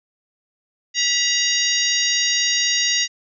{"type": "harmonic tone with a mistuned harmonic", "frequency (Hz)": 944, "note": "A#5", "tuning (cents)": 22, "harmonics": [2, 3, 4, 5, 6, 7], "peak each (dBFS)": [-24, -24, -24, -24, -24, -24], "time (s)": [0.94, 3.08], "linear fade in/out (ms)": 50, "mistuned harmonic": 2, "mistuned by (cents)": 66, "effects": []}